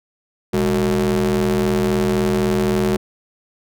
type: ring-modulated tone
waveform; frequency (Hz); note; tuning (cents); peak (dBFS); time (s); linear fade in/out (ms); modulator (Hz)
35% pulse; 83.7; E2; +27; -11; 0.53-2.97; 10; 287
effects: none